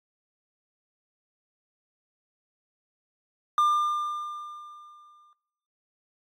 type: tone with exponential decay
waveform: triangle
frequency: 1199 Hz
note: D6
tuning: 36 cents sharp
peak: -16 dBFS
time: 3.58-5.33 s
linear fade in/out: 1 ms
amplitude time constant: 380 ms
effects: noise-tail reverb RT60 1.0 s tail -26 dB re dry + AAC 48 kbps